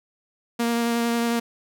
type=tone with vibrato; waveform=sawtooth; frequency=234.2 Hz; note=A#3; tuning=8 cents sharp; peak=-17 dBFS; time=0.59-1.4 s; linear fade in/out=10 ms; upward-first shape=triangle; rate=11 Hz; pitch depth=14 cents each way; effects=none